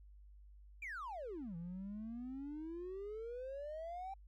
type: exponential two-way sweep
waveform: triangle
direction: down then up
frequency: 2455 to 164.81 to 789 Hz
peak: -40 dBFS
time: 0.82-4.14 s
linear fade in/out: 5 ms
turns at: 1.56 s
effects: tanh soft clip ceiling -39 dBFS + added 50 Hz sine -56 dBFS peak until 4.27 s